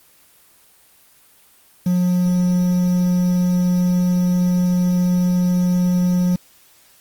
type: tone with quantisation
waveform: triangle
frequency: 179.3 Hz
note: F3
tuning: 46 cents sharp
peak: -12 dBFS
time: 1.86-6.36 s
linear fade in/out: 5 ms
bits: 6
effects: white hiss -52 dBFS RMS until 7 s + Opus 24 kbps